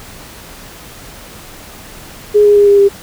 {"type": "tone with pitch steps", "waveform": "sine", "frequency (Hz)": [416.4, 412.1, 407.8, 403.6, 399.4], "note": ["G#4", "G#4", "G#4", "G#4", "G4"], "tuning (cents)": [5, -13, -32, -49, 32], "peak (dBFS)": -4, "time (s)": [2.34, 2.89], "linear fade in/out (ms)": 20, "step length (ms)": 110, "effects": ["pink hiss -34 dBFS RMS until 3.02 s"]}